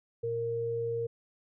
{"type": "tone pair together", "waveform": "sine", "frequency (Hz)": [116.54, 464.3], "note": ["A#2", "A#4"], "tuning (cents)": [0, -7], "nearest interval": "2 octaves", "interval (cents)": 2393, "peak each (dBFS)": [-39, -30], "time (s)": [0.23, 1.07], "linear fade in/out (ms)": 10, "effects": []}